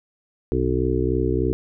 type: harmonic tone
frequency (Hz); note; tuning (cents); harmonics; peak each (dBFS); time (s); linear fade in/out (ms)
63.3; B1; +43; 1 / 2 / 4 / 5 / 6 / 7; -25 / -26 / -28 / -26 / -24 / -27; 0.52-1.53; 0
effects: none